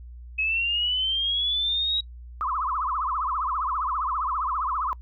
sine linear sweep, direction up, 2554 to 3840 Hz, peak -22 dBFS, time 0.38-2.01 s, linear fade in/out 10 ms
sine tone with vibrato, 1143 Hz, D6, 47 cents flat, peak -24 dBFS, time 2.41-4.93 s, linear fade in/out 0 ms, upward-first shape triangle, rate 15 Hz, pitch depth 280 cents each way
effects noise-tail reverb RT60 0.1 s tail -25 dB re dry + added 60 Hz sine -39 dBFS peak until 5.01 s

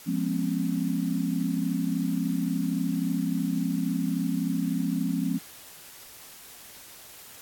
sine chord, C# dominant seventh, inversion first, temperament equal with one note detuned, 174.61 / 207.7 / 246.9 / 270.5 Hz, E#3 / G#3 / B3 / C#4, 0 / 0 / 0 / -42 cents, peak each -29 / -31 / -32 / -29 dBFS, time 0.06-5.39 s, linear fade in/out 20 ms, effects white hiss -47 dBFS RMS until 7.41 s + AAC 64 kbps

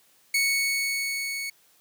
sawtooth tone with level ramp, 2217 Hz, C#7, in tune, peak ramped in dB -17 to -27 dBFS, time 0.34-1.5 s, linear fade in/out 5 ms, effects white hiss -61 dBFS RMS until 1.8 s + high-pass 100 Hz 12 dB/octave

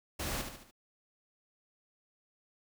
pink noise with echo, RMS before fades -37 dBFS, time 0.19-0.42 s, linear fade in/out 10 ms, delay 73 ms, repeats 4, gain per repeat -6 dB, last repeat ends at 0.712 s, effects none

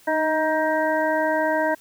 harmonic tone with a mistuned harmonic, 314.3 Hz, D#4, 18 cents sharp, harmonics 1 / 2 / 3 / 5 / 6, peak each -27 / -22 / -25 / -27 / -31 dBFS, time 0.07-1.75 s, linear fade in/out 10 ms, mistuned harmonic 1, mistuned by -29 cents, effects white hiss -53 dBFS RMS until 1.8 s

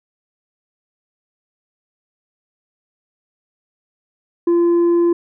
sine tone with tanh clipping, 343.3 Hz, F4, 30 cents flat, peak -12 dBFS, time 4.47-5.13 s, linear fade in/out 5 ms, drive 3 dB, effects none

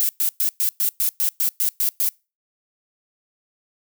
violet noise bursts, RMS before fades -20 dBFS, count 11, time 0-2.09 s, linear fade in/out 0 ms, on 90 ms, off 110 ms, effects noise-tail reverb RT60 0.3 s tail -26 dB re dry

